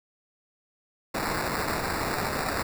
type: noise with sample-and-hold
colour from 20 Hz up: blue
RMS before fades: -29 dBFS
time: 1.14-2.63 s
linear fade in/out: 10 ms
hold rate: 3150 Hz
effects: none